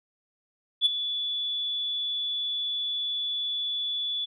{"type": "tone with ADSR envelope", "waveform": "sine", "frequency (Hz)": 3443, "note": "A7", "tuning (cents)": -38, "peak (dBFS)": -15, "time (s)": [0.81, 4.26], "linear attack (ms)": 47, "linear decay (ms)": 17, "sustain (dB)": -12, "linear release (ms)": 21, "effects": ["tanh soft clip ceiling -12 dBFS"]}